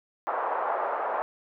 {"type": "band-pass noise", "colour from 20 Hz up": "pink", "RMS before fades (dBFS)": -29, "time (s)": [0.27, 1.22], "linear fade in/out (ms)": 0, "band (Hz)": [590, 1200], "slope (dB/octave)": 24, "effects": []}